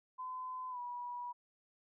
sine tone with pitch glide, 1019 to 973 Hz, C6 to B5, -46 to -26 cents, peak -40 dBFS, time 0.18-1.33 s, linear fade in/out 20 ms, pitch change -80 cents, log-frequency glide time 0.7-0.79 s, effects none

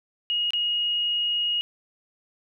sine tone with dropouts, 2878 Hz, F#7, 49 cents flat, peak -22 dBFS, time 0.3-1.61 s, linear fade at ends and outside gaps 0 ms, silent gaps 0.506-0.534 s, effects none

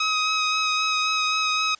15% pulse tone with vibrato, 1266 Hz, D#6, 30 cents sharp, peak -14 dBFS, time 0-1.75 s, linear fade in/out 5 ms, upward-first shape sine, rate 3.8 Hz, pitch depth 14 cents each way, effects white hiss -54 dBFS RMS until 1.79 s + resampled to 16000 Hz

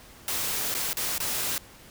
white noise with dropouts, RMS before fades -29 dBFS, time 0.28-1.58 s, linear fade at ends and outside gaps 1 ms, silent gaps 0.742-0.749 / 0.931-0.97 / 1.181-1.202 s, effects pink hiss -50 dBFS RMS until 1.9 s

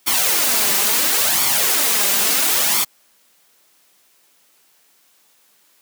white noise with flanger, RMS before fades -17 dBFS, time 0.06-2.85 s, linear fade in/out 20 ms, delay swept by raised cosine 0.89 to 5.09 ms, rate 0.73 Hz, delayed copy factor +0.6, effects white hiss -57 dBFS RMS until 5.81 s + high-pass 200 Hz 12 dB/octave

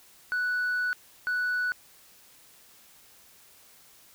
sine tone bursts at uneven times, 1480 Hz, F#6, in tune, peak -23 dBFS, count 2, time 0.32-0.93 / 1.27-1.72 s, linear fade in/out 0 ms, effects tanh soft clip ceiling -24 dBFS + white hiss -56 dBFS RMS until 4.14 s

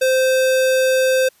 square tone, 520 Hz, C5, 11 cents flat, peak -14 dBFS, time 0.01-1.29 s, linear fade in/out 10 ms, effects white hiss -55 dBFS RMS until 1.4 s + resampled to 32000 Hz

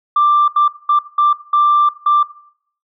sine tone bursts at uneven times, 1180 Hz, D6, 8 cents sharp, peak -8 dBFS, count 6, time 0.16-0.48 / 0.56-0.68 / 0.89-0.99 / 1.18-1.33 / 1.53-1.89 / 2.06-2.23 s, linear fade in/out 5 ms, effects noise-tail reverb RT60 0.6 s tail -17 dB re dry + tanh soft clip ceiling -5 dBFS

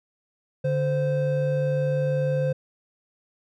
triangle tone pair together, 145.64 / 519 Hz, D3 / C5, -14 / -14 cents, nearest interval octave + minor seventh, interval 2200 cents, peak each -22 dBFS, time 0.64-2.53 s, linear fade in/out 10 ms, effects none

